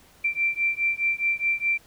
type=beating tone pair; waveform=sine; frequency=2349 / 2353.8 Hz; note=D7 / D7; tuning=0 / +3 cents; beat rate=4.8 Hz; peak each=-25 / -25 dBFS; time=0.24-1.78 s; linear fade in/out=10 ms; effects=pink hiss -55 dBFS RMS until 1.86 s